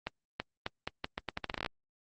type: accelerating click train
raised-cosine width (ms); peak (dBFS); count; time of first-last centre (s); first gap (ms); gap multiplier
0.3; -17; 16; 0.07-1.662; 330; 0.8
effects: Opus 24 kbps